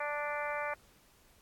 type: harmonic tone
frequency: 293.7 Hz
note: D4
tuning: in tune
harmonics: 2 / 3 / 4 / 5 / 6 / 7 / 8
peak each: -38 / -40 / -41 / -42 / -43 / -43 / -44 dBFS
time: 0-0.74 s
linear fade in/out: 5 ms
effects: pink hiss -64 dBFS RMS until 1.41 s + AAC 64 kbps